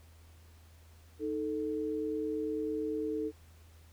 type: tone pair together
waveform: sine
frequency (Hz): 311.1 / 440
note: D#4 / A4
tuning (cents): 0 / 0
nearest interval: tritone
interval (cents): 600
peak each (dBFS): -35 / -34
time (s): 1.19-3.32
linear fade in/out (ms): 50
effects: added 81 Hz sine -55 dBFS peak until 3.92 s + pink hiss -64 dBFS RMS until 3.92 s